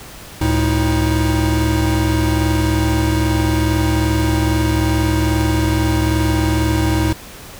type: tone cluster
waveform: square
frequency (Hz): 71.9 / 112.7 / 315.7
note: D2 / A2 / D#4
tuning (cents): -36 / +42 / +25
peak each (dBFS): -19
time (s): 0.41-7.13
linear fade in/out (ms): 5
effects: pink hiss -36 dBFS RMS until 7.59 s